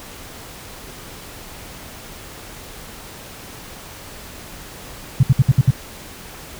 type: tone bursts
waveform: sine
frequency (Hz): 130.81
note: C3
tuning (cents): 0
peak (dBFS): -7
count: 6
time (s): 5.2-5.707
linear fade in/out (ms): 5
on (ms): 32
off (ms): 63
effects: pink hiss -37 dBFS RMS until 6.59 s